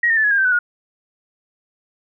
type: tone with pitch steps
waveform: sine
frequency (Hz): 1893 / 1820.1 / 1750 / 1682.6 / 1617.8 / 1555.5 / 1495.5 / 1437.9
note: A#6 / A#6 / A6 / G#6 / G#6 / G6 / F#6 / F#6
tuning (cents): +26 / -42 / -10 / +22 / -46 / -14 / +18 / -50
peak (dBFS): -13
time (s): 0.03-0.59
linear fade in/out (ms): 5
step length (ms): 70
effects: none